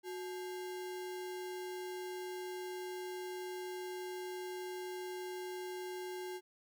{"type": "tone with sample-and-hold", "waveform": "sine", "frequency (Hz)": 365.8, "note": "F#4", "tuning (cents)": -20, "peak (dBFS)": -40, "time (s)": [0.03, 6.41], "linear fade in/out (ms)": 50, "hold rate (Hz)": 1225, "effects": []}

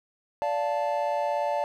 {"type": "chord", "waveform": "triangle", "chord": "D minor", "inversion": "none", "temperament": "equal with one note detuned", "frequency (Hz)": [581.6, 698.5, 880], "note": ["D5", "F5", "A5"], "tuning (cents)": [-17, 0, 0], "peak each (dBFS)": [-26, -29, -27], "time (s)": [0.42, 1.64], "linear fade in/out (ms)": 0, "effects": []}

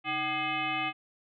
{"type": "tone with frequency modulation", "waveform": "sine", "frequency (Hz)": 1661, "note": "G#6", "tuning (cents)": 0, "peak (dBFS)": -28, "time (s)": [0.04, 0.93], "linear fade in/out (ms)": 50, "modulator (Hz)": 449, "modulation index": 2.8, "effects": []}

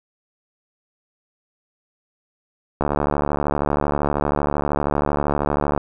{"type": "click train", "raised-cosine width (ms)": 1, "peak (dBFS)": -6, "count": 217, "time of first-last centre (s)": [2.81, 5.777], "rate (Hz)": 72.8, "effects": []}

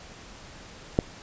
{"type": "click", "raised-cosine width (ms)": 2, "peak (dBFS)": -6, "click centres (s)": 0.989, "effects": ["pink hiss -46 dBFS RMS until 1.22 s", "resampled to 16000 Hz"]}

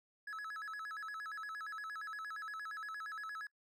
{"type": "tone with vibrato", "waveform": "triangle", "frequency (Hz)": 1480, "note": "F#6", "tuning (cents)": 0, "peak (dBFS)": -40, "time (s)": [0.27, 3.47], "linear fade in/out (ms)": 5, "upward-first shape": "square", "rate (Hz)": 8.6, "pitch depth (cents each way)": 220, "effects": ["noise-tail reverb RT60 0.1 s tail -25 dB re dry"]}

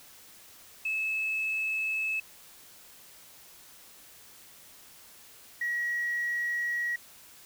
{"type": "tone pair in turn", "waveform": "sine", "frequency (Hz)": [2600, 1911], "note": ["E7", "A#6"], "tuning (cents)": [-24, 43], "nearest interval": "perfect fourth", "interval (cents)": 533, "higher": "first", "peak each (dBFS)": -27, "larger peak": "neither", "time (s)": [[0.85, 2.2], [5.61, 6.96]], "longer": "neither", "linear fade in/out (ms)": 5, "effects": ["tanh soft clip ceiling -23 dBFS", "white hiss -53 dBFS RMS until 7.45 s"]}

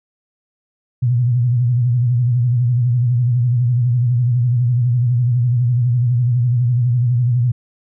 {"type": "tone with vibrato", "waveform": "sine", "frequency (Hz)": 121.9, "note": "B2", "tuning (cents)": -22, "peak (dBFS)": -12, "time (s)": [1.02, 7.52], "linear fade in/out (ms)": 10, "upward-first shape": "sine", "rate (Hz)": 12, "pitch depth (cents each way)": 82, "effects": []}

